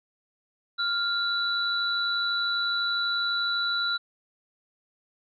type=tone pair together; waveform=sine; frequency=1396.9 / 3956 Hz; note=F6 / B7; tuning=0 / +2 cents; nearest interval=octave + tritone; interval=1802 cents; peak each=-27 dBFS; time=0.78-3.98 s; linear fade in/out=20 ms; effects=none

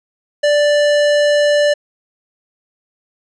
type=tone with hard clipping; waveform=sine; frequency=587 Hz; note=D5; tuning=1 cent flat; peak=-12 dBFS; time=0.43-1.74 s; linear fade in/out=10 ms; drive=17 dB; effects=resampled to 22050 Hz

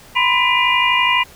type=tone cluster; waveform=sine; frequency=975 / 1027 / 1996 / 2403 / 2838 Hz; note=B5 / C6 / B6 / D7 / F7; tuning=-23 / -33 / +18 / +39 / +27 cents; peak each=-19 dBFS; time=0.15-1.24 s; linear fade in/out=20 ms; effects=pink hiss -43 dBFS RMS until 1.35 s

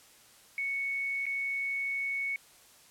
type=tone with dropouts; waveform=sine; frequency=2217 Hz; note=C#7; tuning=in tune; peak=-30 dBFS; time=0.58-2.36 s; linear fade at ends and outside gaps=1 ms; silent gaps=1.256-1.265 s; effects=white hiss -58 dBFS RMS until 2.9 s + low-pass 12000 Hz 12 dB/octave

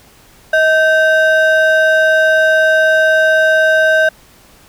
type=ring-modulated tone; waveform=triangle; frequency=1094 Hz; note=C#6; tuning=23 cents flat; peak=-3 dBFS; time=0.53-4.09 s; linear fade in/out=5 ms; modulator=460 Hz; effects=pink hiss -45 dBFS RMS until 4.68 s

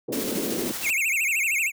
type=band-pass noise; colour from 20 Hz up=pink; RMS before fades=-29 dBFS; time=0.08-0.72 s; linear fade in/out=10 ms; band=230 to 450 Hz; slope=24 dB/octave
type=noise with tremolo; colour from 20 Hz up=white; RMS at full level=-31 dBFS; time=0.12-0.91 s; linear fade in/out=10 ms; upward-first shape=square; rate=13 Hz; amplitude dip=25%
type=tone with vibrato; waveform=square; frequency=2412 Hz; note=D7; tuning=46 cents sharp; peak=-22 dBFS; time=0.82-1.72 s; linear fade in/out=50 ms; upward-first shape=sine; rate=13 Hz; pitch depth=220 cents each way
effects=none

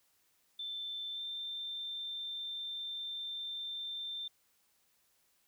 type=tone with pitch glide; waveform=sine; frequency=3542 to 3575 Hz; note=A7 to A7; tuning=+11 to +27 cents; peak=-38 dBFS; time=0.59-4.28 s; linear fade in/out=5 ms; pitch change=+16 cents; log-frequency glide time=1.13-1.21 s; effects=white hiss -73 dBFS RMS until 5.47 s

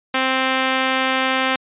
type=tone; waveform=5% pulse; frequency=262 Hz; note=C4; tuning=2 cents sharp; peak=-5 dBFS; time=0.14-1.56 s; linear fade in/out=5 ms; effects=resampled to 8000 Hz

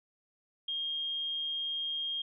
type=tone; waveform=sine; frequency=3229 Hz; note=G#7; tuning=49 cents flat; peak=-32 dBFS; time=0.68-2.22 s; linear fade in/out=5 ms; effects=none

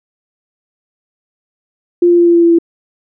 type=tone with pitch steps; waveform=sine; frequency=349.2 / 347 / 344.8 / 342.6 / 340.4 / 338.3 / 336.1 Hz; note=F4 / F4 / F4 / F4 / F4 / E4 / E4; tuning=0 / -11 / -22 / -33 / -44 / +45 / +34 cents; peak=-5 dBFS; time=2.02-2.587 s; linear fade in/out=5 ms; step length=81 ms; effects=none

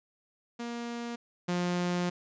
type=tone pair in turn; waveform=sawtooth; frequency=236.4 / 177.1 Hz; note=A#3 / F3; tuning=+24 / +24 cents; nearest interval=perfect fourth; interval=500 cents; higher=first; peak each=-31 / -24 dBFS; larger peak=second; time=0.59-1.16 / 1.48-2.1 s; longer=second; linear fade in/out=10 ms; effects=resampled to 16000 Hz

